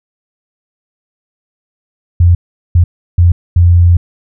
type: tone bursts at uneven times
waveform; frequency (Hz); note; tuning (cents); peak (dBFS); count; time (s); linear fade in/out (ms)
sine; 87; F2; -6; -3; 4; 2.2-2.35 / 2.75-2.84 / 3.18-3.32 / 3.56-3.97; 5
effects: none